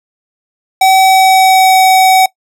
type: tone with pitch glide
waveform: square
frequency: 762 to 754.6 Hz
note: G5 to F#5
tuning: -49 to +34 cents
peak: -5 dBFS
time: 0.81-2.26 s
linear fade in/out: 5 ms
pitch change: -17 cents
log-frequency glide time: 0.98-1.78 s
effects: noise-tail reverb RT60 0.1 s tail -20 dB re dry